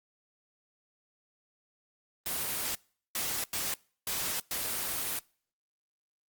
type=noise bursts at uneven times; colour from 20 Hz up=white; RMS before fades=-33 dBFS; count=5; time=2.26-2.75 / 3.15-3.44 / 3.53-3.74 / 4.07-4.4 / 4.51-5.19 s; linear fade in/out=2 ms; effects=noise-tail reverb RT60 0.5 s tail -26 dB re dry + Opus 24 kbps